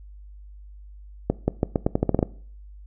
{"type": "accelerating click train", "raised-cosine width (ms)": 2, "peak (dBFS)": -6, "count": 11, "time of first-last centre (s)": [1.3, 2.228], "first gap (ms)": 180, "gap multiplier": 0.84, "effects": ["noise-tail reverb RT60 0.5 s tail -20 dB re dry", "added 50 Hz sine -41 dBFS peak until 2.86 s"]}